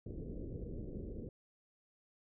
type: low-pass noise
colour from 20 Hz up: pink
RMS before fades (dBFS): -44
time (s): 0.06-1.29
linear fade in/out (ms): 2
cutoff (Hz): 500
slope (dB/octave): 48
effects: none